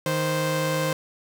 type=tone pair together; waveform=sawtooth; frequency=155.56 / 522.2 Hz; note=D#3 / C5; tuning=0 / -3 cents; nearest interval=octave + major sixth; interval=2097 cents; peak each=-22 / -21 dBFS; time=0.06-0.93 s; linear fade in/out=2 ms; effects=none